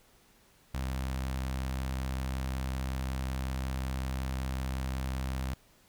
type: tone with notch filter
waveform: sawtooth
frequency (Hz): 65.41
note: C2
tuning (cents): 0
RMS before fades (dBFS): -34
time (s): 0.74-5.54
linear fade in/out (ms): 5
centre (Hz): 400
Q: 1.5
effects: pink hiss -63 dBFS RMS until 5.88 s